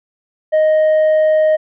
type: tone with tanh clipping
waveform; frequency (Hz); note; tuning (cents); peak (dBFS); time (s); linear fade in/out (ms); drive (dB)
sine; 622.3; D#5; 0; -10; 0.52-1.57; 20; 3
effects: none